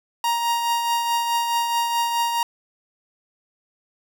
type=tone with tremolo; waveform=45% pulse; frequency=938 Hz; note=A#5; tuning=11 cents sharp; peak=-18 dBFS; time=0.24-2.43 s; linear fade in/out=2 ms; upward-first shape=triangle; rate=4.7 Hz; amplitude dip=45%; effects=none